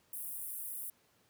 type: high-pass noise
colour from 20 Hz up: pink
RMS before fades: -42 dBFS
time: 0.13-0.9 s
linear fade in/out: 2 ms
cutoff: 9600 Hz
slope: 48 dB/octave
effects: pink hiss -70 dBFS RMS until 1.29 s + high-pass 100 Hz 12 dB/octave